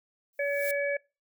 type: noise with exponential growth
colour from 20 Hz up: violet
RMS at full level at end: -33 dBFS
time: 0.33-0.71 s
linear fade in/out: 1 ms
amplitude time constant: 81 ms
type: harmonic tone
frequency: 568 Hz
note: C#5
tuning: 42 cents sharp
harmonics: 1 / 3 / 4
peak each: -28 / -33 / -34 dBFS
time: 0.39-0.97 s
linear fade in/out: 5 ms
effects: noise-tail reverb RT60 0.3 s tail -25 dB re dry